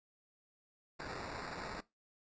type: noise with sample-and-hold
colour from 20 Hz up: blue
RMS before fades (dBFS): -44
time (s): 0.99-1.81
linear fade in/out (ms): 10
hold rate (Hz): 3150
effects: noise-tail reverb RT60 0.2 s tail -20 dB re dry + resampled to 16000 Hz